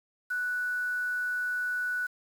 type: tone with quantisation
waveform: sine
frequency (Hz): 1480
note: F#6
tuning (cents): 0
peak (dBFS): -28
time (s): 0.3-2.07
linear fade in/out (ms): 10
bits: 8
effects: none